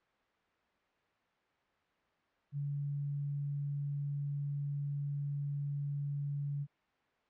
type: tone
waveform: sine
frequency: 142.9 Hz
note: D3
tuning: 47 cents flat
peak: -34 dBFS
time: 2.52-6.67 s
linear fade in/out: 50 ms
effects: white hiss -73 dBFS RMS until 7.29 s + low-pass 2000 Hz 12 dB/octave